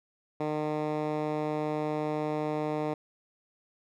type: tone with band-pass filter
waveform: 10% pulse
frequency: 152.1 Hz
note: D#3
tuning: 39 cents flat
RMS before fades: -31 dBFS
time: 0.4-2.94 s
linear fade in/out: 5 ms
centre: 430 Hz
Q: 0.59
effects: none